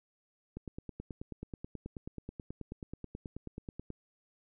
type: click train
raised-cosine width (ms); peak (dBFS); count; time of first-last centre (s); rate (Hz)
3; -28; 32; 0.57-3.903; 9.3
effects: none